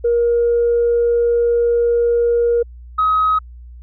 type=tone pair in turn; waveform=sine; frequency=472.6 / 1268.3 Hz; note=A#4 / D#6; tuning=+24 / +33 cents; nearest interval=octave + perfect fourth; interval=1709 cents; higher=second; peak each=-11 dBFS; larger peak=neither; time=0.04-2.63 / 2.98-3.39 s; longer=first; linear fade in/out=10 ms; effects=tanh soft clip ceiling -8 dBFS + added 60 Hz sine -34 dBFS peak until 3.82 s